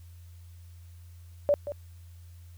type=tone with echo; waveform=sine; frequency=579 Hz; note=D5; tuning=25 cents flat; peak=-19 dBFS; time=1.49-1.54 s; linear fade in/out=0 ms; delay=180 ms; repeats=1; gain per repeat=-12 dB; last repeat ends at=1.72 s; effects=added 86 Hz sine -46 dBFS peak until 2.57 s + white hiss -64 dBFS RMS until 2.57 s